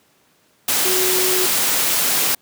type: tone in noise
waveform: sine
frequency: 370 Hz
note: F#4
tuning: in tune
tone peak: -21 dBFS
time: 0.85-1.46 s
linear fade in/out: 5 ms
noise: white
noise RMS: -18 dBFS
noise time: 0.68-2.35 s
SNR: -6 dB
effects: pink hiss -58 dBFS RMS until 2.41 s + high-pass 150 Hz 12 dB/octave